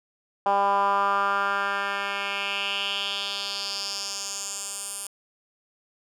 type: tone with band-pass filter sweep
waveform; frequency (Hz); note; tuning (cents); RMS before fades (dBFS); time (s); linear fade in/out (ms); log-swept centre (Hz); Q
10% pulse; 199.3; G3; +29; -27; 0.46-5.07; 2; 840 to 9700; 3.1
effects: none